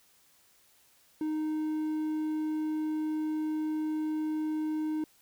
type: tone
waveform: triangle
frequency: 309.7 Hz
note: D#4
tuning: 8 cents flat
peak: -27 dBFS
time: 1.21-5.04 s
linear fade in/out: 2 ms
effects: white hiss -64 dBFS RMS until 5.21 s